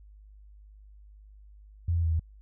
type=tone with pitch steps; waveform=sine; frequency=85 / 84.4 / 81.6 / 80.6 Hz; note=F2 / E2 / E2 / E2; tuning=-46 / +41 / -17 / -38 cents; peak=-23 dBFS; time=1.88-2.196 s; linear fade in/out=5 ms; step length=79 ms; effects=added 51 Hz sine -49 dBFS peak until 2.41 s